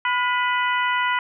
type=harmonic tone with a mistuned harmonic; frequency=496.6 Hz; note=B4; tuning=9 cents sharp; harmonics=2 / 3 / 4 / 5 / 6; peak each=-22 / -25 / -25 / -32 / -31 dBFS; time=0.05-1.19 s; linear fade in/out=2 ms; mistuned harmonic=3; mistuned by=-56 cents; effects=none